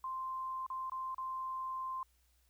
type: tone with dropouts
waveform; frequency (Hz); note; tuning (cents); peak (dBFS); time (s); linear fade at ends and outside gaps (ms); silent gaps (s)
sine; 1045; C6; -2; -37; 0.04-2.03; 2; 0.665-0.701 / 0.898-0.919 / 1.146-1.181
effects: added 61 Hz sine -70 dBFS peak until 2.49 s + white hiss -75 dBFS RMS until 2.49 s